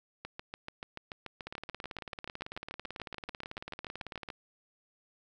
two click trains, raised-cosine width 0.3 ms, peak -24 / -24 dBFS, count 52 / 29, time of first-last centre 1.47-4.288 / 0.25-4.302 s, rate 18.1 / 6.91 Hz, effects none

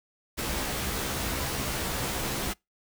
pink noise with comb filter, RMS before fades -31 dBFS, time 0.37-2.54 s, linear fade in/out 20 ms, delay 15 ms, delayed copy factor +0.65, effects noise-tail reverb RT60 0.2 s tail -26 dB re dry

